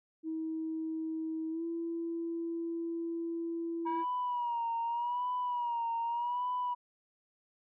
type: tone with pitch glide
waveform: sine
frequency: 320 to 334.4 Hz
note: D#4 to E4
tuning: +49 to +25 cents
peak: -33 dBFS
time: 0.23-4.05 s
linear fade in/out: 50 ms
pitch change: +76 cents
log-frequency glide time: 1.5-1.64 s
type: tone with vibrato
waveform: sine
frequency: 958 Hz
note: A#5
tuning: 47 cents sharp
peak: -30 dBFS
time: 3.85-6.75 s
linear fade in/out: 20 ms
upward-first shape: sine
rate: 0.84 Hz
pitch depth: 64 cents each way
effects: tanh soft clip ceiling -27 dBFS